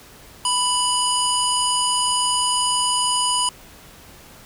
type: harmonic tone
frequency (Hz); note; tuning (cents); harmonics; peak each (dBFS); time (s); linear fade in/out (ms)
987.8; B5; 0; 1 / 3 / 5 / 7 / 9 / 10; -22 / -23 / -27 / -30 / -26 / -26; 0.45-3.49; 2
effects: pink hiss -45 dBFS RMS until 4.45 s